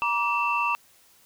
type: tone cluster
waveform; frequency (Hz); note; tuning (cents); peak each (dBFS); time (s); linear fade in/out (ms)
sine; 949 / 1164 / 2674; A#5 / D6 / E7; +31 / -16 / +24; -26; 0.02-0.75; 0
effects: tanh soft clip ceiling -13 dBFS + white hiss -58 dBFS RMS until 1.25 s